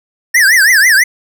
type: tone with vibrato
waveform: square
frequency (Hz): 1779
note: A6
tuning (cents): +19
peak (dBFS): -6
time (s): 0.34-1.04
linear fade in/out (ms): 10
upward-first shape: triangle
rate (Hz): 6.1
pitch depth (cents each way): 280
effects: none